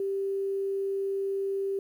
sine tone, 392 Hz, G4, in tune, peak -27 dBFS, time 0-1.79 s, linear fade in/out 2 ms, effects 10-bit

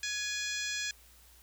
harmonic tone with a mistuned harmonic, 840 Hz, G#5, 19 cents sharp, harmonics 2 / 3 / 4 / 5 / 6 / 7 / 8 / 9, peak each -38 / -40 / -41 / -42 / -43 / -43 / -44 / -45 dBFS, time 0.03-0.91 s, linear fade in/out 2 ms, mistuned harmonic 3, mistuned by -41 cents, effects added 60 Hz sine -60 dBFS peak until 1.42 s + white hiss -60 dBFS RMS until 1.42 s

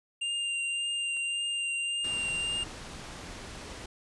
square tone with vibrato, 2792 Hz, F7, 1 cent flat, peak -30 dBFS, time 0.21-2.64 s, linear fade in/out 10 ms, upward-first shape triangle, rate 1.8 Hz, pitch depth 14 cents each way
clicks, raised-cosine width 0.3 ms, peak -39 dBFS, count 2, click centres 1.167 / 1.171 s
pink low-pass noise, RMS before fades -43 dBFS, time 2.04-3.86 s, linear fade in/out 5 ms, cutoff 8200 Hz, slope 12 dB/octave
effects resampled to 24000 Hz

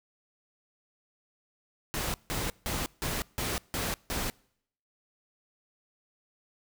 pink noise bursts, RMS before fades -32 dBFS, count 7, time 1.94-4.3 s, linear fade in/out 0 ms, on 200 ms, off 160 ms, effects noise-tail reverb RT60 0.7 s tail -26 dB re dry

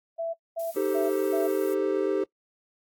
sine tone bursts, 664 Hz, E5, 12 cents sharp, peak -27 dBFS, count 4, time 0.18-1.48 s, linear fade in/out 20 ms, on 160 ms, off 220 ms
violet noise, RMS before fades -43 dBFS, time 0.59-1.74 s, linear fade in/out 5 ms
triangle chord, A half-diminished seventh, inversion second, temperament equal, 311.1 / 392 / 440 / 523.3 Hz, Eb4 / G4 / A4 / C5, 0 / 0 / 0 / 0 cents, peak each -29 / -24 / -28 / -30 dBFS, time 0.76-2.24 s, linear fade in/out 5 ms
effects noise-tail reverb RT60 0.1 s tail -21 dB re dry + AAC 64 kbps

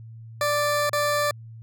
20% pulse tone with dropouts, 587.3 Hz, D5, in tune, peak -16 dBFS, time 0.41-1.31 s, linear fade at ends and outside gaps 2 ms, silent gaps 0.895-0.931 s, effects added 113 Hz sine -39 dBFS peak until 1.62 s

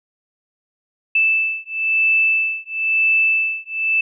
sine beating tone pair, 2637 / 2638 Hz, E7 / E7, 0 / +1 cents, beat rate 1 Hz, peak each -18 dBFS, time 1.15-4.01 s, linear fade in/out 5 ms, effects none

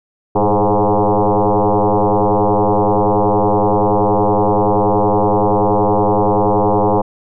sine tone with frequency modulation, 202.7 Hz, G#3, 42 cents flat, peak -10 dBFS, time 0.35-7.02 s, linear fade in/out 10 ms, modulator 104 Hz, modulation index 7.4, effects none

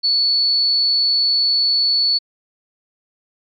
sine tone, 4435 Hz, C#8, in tune, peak -13 dBFS, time 0.03-2.19 s, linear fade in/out 20 ms, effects MP3 64 kbps

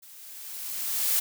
blue noise with level ramp, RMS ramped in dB -50 to -23 dBFS, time 0.02-1.2 s, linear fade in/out 10 ms, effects none

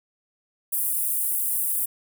pink high-pass noise, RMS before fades -25 dBFS, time 0.72-1.86 s, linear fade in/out 10 ms, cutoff 9300 Hz, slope 48 dB/octave, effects none

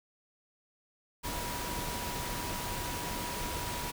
sine tone in noise, 967 Hz, B5, 37 cents flat, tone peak -41 dBFS, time 1.23-3.92 s, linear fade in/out 20 ms, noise pink, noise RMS -37 dBFS, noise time 1.23-3.92 s, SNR -7 dB, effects none

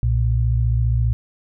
sine tone pair together, 61.87 / 116.8 Hz, B1 / A#2, +4 / +4 cents, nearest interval major seventh, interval 1100 cents, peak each -18 dBFS, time 0.03-1.13 s, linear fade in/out 0 ms, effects none

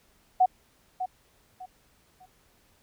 sine tone with echo, 740 Hz, F#5, in tune, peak -16 dBFS, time 0.4-0.46 s, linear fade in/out 10 ms, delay 600 ms, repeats 3, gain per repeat -11 dB, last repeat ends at 2.26 s, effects pink hiss -64 dBFS RMS until 2.82 s

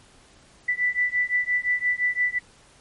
sine beating tone pair, 1975.5 / 1981.3 Hz, B6 / B6, 0 / +5 cents, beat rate 5.8 Hz, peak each -24 / -24 dBFS, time 0.68-2.39 s, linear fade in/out 10 ms, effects pink hiss -54 dBFS RMS until 2.8 s + MP3 48 kbps

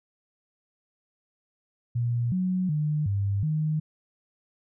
sine tone with pitch steps, 119.4 / 184.4 / 150.9 / 99.8 / 154.5 Hz, A#2 / F#3 / D3 / G2 / D#3, +42 / -6 / +47 / +32 / -12 cents, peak -23 dBFS, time 1.95-3.8 s, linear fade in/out 10 ms, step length 370 ms, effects none

